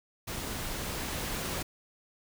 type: noise with level ramp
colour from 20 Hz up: pink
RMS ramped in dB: -37 to -34 dBFS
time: 0.27-1.63 s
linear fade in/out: 10 ms
effects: none